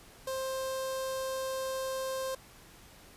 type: tone with notch filter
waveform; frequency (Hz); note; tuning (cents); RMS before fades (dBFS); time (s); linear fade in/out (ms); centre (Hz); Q
sawtooth; 527; C5; +12; -35; 0.27-2.35; 5; 2200; 1.1
effects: pink hiss -55 dBFS RMS until 3.16 s + resampled to 32000 Hz